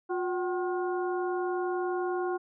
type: harmonic tone with a mistuned harmonic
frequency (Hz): 357.7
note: F4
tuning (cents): +41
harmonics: 1 / 2 / 3 / 4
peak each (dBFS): -29 / -35 / -39 / -41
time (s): 0.09-2.38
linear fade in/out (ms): 20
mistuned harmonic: 2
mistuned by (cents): +100
effects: none